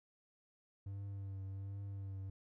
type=tone with vibrato; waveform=triangle; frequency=98 Hz; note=G2; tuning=in tune; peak=-40 dBFS; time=0.86-2.3 s; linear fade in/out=5 ms; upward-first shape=triangle; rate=1.3 Hz; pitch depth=34 cents each way; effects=none